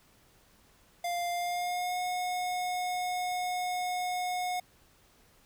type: tone with pitch glide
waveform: square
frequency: 698.5 to 725.2 Hz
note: F5 to F#5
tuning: 0 to -35 cents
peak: -31 dBFS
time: 1.04-4.6 s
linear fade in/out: 5 ms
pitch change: +65 cents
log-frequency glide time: 1.31-1.99 s
effects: pink hiss -63 dBFS RMS until 5.45 s